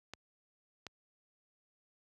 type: clicks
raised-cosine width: 0.2 ms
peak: -26 dBFS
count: 2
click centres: 0.136 / 0.867 s
effects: high-pass 60 Hz 12 dB/octave